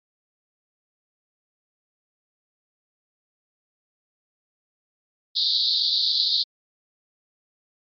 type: band-pass noise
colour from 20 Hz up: white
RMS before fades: -22 dBFS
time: 5.35-6.44 s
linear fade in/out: 20 ms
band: 3600 to 4700 Hz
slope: 96 dB/octave
effects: MP3 48 kbps